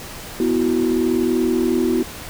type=chord; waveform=sine; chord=B suspended fourth; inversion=none; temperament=equal; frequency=246.9 / 329.6 / 370 Hz; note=B3 / E4 / F#4; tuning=0 / 0 / 0 cents; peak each=-19 dBFS; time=0.4-2.03 s; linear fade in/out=2 ms; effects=tanh soft clip ceiling -9 dBFS + pink hiss -34 dBFS RMS until 2.29 s